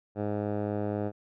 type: tone with low-pass filter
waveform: 10% pulse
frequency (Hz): 103.83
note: G#2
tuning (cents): 0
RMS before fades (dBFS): -31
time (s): 0.15-1.12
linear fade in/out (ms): 50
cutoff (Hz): 790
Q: 1.1
effects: none